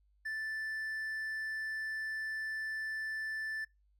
triangle tone, 1760 Hz, A6, in tune, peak -34 dBFS, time 0.25-3.65 s, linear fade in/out 10 ms, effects noise-tail reverb RT60 0.2 s tail -24 dB re dry + added 50 Hz sine -67 dBFS peak until 3.99 s

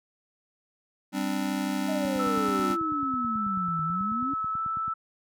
square chord, G suspended fourth, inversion none, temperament just, 196 / 261.3 / 294 Hz, G3 / C4 / D4, 0 / -2 / +2 cents, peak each -32 dBFS, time 1.12-2.77 s, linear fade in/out 50 ms
sine exponential two-way sweep, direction down then up, 642 to 155.56 to 287.2 Hz, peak -30 dBFS, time 1.88-4.34 s, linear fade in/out 10 ms, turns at 3.83 s
click train, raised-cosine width 5 ms, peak -29 dBFS, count 27, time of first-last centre 2.05-4.879 s, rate 9.19 Hz
sine tone with vibrato, 1309 Hz, E6, 13 cents flat, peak -27 dBFS, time 2.19-4.94 s, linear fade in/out 10 ms, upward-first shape square, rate 0.85 Hz, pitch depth 11 cents each way
effects high-pass 80 Hz 12 dB/octave

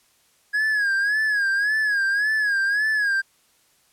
triangle tone with vibrato, 1661.2 Hz, G#6, in tune, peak -17 dBFS, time 0.53-3.22 s, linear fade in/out 20 ms, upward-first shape sine, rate 1.8 Hz, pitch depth 91 cents each way, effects white hiss -61 dBFS RMS until 3.92 s + low-pass 12000 Hz 12 dB/octave

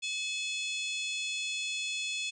harmonic tone, 856 Hz, A5, 48 cents flat, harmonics 3 / 4 / 5 / 6 / 7 / 8 / 9 / 10, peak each -35 / -37 / -44 / -48 / -51 / -42 / -52 / -48 dBFS, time 0.02-2.31 s, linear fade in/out 20 ms, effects none

